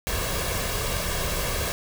pink noise with comb filter, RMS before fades -27 dBFS, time 0.07-1.72 s, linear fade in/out 0 ms, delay 1.8 ms, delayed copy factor +0.55, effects none

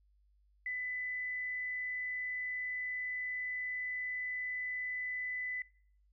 sine tone with frequency modulation, 2000 Hz, B6, 21 cents sharp, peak -35 dBFS, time 0.66-5.62 s, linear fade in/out 2 ms, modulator 62.7 Hz, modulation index 0.21, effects noise-tail reverb RT60 0.6 s tail -24 dB re dry + added 50 Hz sine -66 dBFS peak until 6.12 s

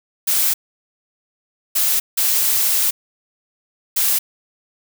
blue noise bursts at uneven times, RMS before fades -17 dBFS, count 4, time 0.27-0.54 / 1.75-2 / 2.17-2.91 / 3.96-4.19 s, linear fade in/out 10 ms, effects none

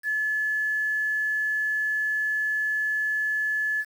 sine tone with quantisation, 1720 Hz, A6, 40 cents flat, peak -23 dBFS, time 0.03-3.85 s, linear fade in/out 50 ms, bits 8, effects none

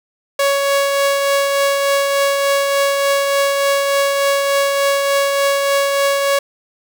sawtooth tone with tremolo, 558 Hz, C#5, 11 cents sharp, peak -8 dBFS, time 0.39-6.39 s, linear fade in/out 5 ms, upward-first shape triangle, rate 3.4 Hz, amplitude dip 35%, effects none

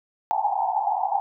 white band-pass noise, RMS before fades -24 dBFS, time 0.31-1.2 s, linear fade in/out 0 ms, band 740 to 890 Hz, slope 96 dB/octave, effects none

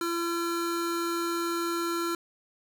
square tone pair together, 339.8 / 1359 Hz, F4 / F6, -47 / -48 cents, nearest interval 2 octaves, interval 2399 cents, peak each -30 / -33 dBFS, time 0.01-2.15 s, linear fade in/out 2 ms, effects none

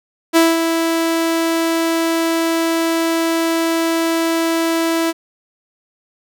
sawtooth tone with ADSR envelope, 329.6 Hz, E4, in tune, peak -4 dBFS, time 0.33-5.13 s, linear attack 34 ms, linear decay 200 ms, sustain -7 dB, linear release 35 ms, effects none

